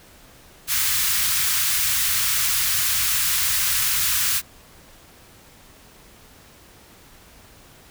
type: band-stop noise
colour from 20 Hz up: white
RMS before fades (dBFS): -21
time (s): 0.67-4.42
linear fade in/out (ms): 50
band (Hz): 130 to 1200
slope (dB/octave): 24
effects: pink hiss -49 dBFS RMS until 7.9 s